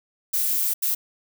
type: noise bursts at uneven times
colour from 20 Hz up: violet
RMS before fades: -23 dBFS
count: 2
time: 0.33-0.74 / 0.82-0.95 s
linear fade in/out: 10 ms
effects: none